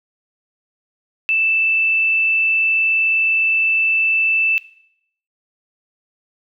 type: tone with frequency modulation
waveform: sine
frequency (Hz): 2646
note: E7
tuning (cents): +6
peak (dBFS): -14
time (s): 1.29-4.58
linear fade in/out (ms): 0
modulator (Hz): 39.4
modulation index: 0.38
effects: noise-tail reverb RT60 0.7 s tail -18 dB re dry